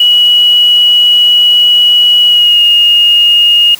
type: tone with pitch glide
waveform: sine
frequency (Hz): 2923 to 2855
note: F#7 to F7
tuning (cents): -22 to +37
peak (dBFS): -3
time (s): 0-3.75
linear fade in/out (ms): 5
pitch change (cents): -41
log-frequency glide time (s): 2.26-2.63
effects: white hiss -31 dBFS RMS until 3.79 s